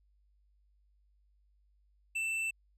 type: tone with hard clipping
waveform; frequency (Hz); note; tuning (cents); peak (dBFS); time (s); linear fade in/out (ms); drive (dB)
triangle; 2664; E7; +18; -33; 2.15-2.51; 10; 10
effects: added 50 Hz sine -66 dBFS peak until 2.77 s + resampled to 32000 Hz